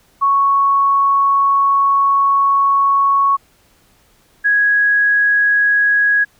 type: tone pair in turn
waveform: sine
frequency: 1108.7 / 1661.2 Hz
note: C#6 / G#6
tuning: 0 / 0 cents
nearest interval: perfect fifth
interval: 700 cents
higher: second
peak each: -10 dBFS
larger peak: neither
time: 0.21-3.37 / 4.44-6.25 s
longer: first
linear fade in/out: 20 ms
effects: pink hiss -54 dBFS RMS until 6.39 s